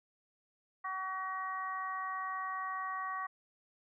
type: harmonic tone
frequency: 377.9 Hz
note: F#4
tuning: 37 cents sharp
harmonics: 2 / 3 / 4 / 5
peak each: -45 / -37 / -50 / -43 dBFS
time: 0.84-3.27 s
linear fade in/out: 10 ms
effects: none